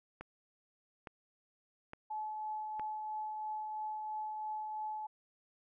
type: click train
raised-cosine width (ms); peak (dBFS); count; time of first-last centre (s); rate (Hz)
0.5; -30; 4; 0.21-2.796; 1.16
type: tone with tremolo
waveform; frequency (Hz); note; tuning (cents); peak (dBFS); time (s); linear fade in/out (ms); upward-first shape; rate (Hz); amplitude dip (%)
sine; 859; A5; -42; -36; 2.1-5.07; 10; triangle; 3; 30
effects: none